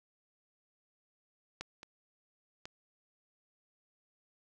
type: clicks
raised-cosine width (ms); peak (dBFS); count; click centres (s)
0.2; -22 / -30 / -26; 3; 1.61 / 1.831 / 2.655
effects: none